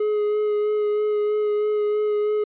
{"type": "tone with vibrato", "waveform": "triangle", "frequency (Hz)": 420.6, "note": "G#4", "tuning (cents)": 22, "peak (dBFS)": -17, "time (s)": [0, 2.44], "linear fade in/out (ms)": 5, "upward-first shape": "sine", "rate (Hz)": 3.1, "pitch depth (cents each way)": 14, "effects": ["resampled to 8000 Hz"]}